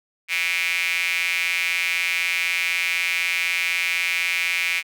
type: tone with high-pass filter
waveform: square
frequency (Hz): 88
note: F2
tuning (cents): +14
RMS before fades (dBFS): -23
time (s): 0.28-4.83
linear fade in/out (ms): 50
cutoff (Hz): 2300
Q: 7.1
effects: none